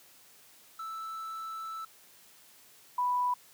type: tone pair in turn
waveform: triangle / sine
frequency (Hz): 1318.5 / 987.8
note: E6 / B5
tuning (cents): 0 / 0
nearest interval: perfect fourth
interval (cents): 500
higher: first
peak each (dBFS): -35 / -26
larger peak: second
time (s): 0.79-1.85 / 2.98-3.34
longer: first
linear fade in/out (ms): 5
effects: white hiss -58 dBFS RMS until 3.53 s + high-pass 100 Hz 12 dB/octave